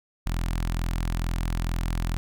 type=tone with notch filter; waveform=sawtooth; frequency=42.24 Hz; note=E1; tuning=43 cents sharp; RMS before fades=-27 dBFS; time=0.26-2.17 s; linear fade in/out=0 ms; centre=460 Hz; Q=0.97; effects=none